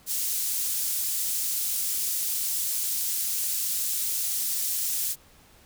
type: high-pass noise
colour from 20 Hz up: pink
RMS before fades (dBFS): -28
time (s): 0.06-5.16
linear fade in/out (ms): 50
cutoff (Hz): 7800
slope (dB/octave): 12
effects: pink hiss -56 dBFS RMS until 5.65 s